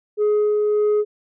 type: tone with tremolo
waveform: sine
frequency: 420 Hz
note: G#4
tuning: 19 cents sharp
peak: -12 dBFS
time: 0.17-1.05 s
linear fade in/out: 50 ms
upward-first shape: sine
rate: 1.7 Hz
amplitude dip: 25%
effects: tanh soft clip ceiling -14 dBFS